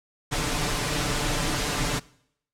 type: noise with comb filter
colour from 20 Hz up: pink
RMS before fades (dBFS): -26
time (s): 0.31-2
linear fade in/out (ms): 20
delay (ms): 6.8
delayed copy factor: +0.7
effects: noise-tail reverb RT60 0.7 s tail -22 dB re dry + low-pass 9000 Hz 12 dB/octave